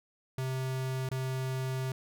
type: tone with dropouts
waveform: square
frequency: 130.81 Hz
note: C3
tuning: in tune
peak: -32 dBFS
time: 0.38-1.92 s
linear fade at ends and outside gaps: 2 ms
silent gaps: 1.089-1.114 s
effects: none